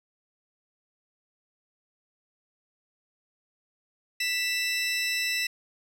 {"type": "tone pair together", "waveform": "25% pulse", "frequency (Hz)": [1978.1, 2655], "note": ["B6", "E7"], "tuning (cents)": [2, 12], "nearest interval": "perfect fourth", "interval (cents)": 510, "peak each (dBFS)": [-26, -24], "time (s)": [4.2, 5.47], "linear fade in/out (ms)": 5, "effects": ["low-pass 12000 Hz 12 dB/octave"]}